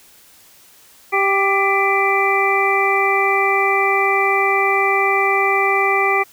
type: harmonic tone with a mistuned harmonic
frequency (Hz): 392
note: G4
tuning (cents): 0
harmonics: 1 / 2 / 3 / 5 / 6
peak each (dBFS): -20 / -20 / -20 / -20 / -20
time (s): 1.12-6.24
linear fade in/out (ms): 20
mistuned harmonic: 5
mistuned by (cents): +36
effects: white hiss -48 dBFS RMS until 6.32 s